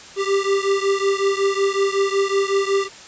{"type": "beating tone pair", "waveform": "square", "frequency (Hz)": [392, 397.4], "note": ["G4", "G4"], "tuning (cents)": [0, 24], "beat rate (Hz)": 5.4, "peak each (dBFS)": [-20, -22], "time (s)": [0.16, 2.89], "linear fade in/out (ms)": 50, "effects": ["white hiss -40 dBFS RMS until 3.07 s", "resampled to 16000 Hz"]}